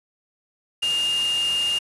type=tone in noise; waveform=sine; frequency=2824 Hz; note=F7; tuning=19 cents sharp; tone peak=-20 dBFS; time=0.82-1.79 s; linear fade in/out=10 ms; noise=white; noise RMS=-32 dBFS; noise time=0.82-1.79 s; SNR=+9 dB; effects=resampled to 24000 Hz